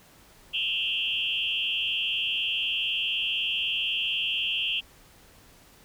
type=tone with frequency modulation; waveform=sine; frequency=2960 Hz; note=F#7; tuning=in tune; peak=-25 dBFS; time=0.53-4.81 s; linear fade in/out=20 ms; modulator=116 Hz; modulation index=2.8; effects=pink hiss -55 dBFS RMS until 5.84 s